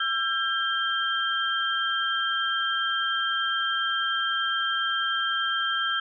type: tone cluster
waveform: sine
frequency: 1345 / 1603 / 3162 Hz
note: E6 / G6 / G7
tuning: +34 / +38 / +14 cents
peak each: -28 dBFS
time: 0-6 s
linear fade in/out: 5 ms
effects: none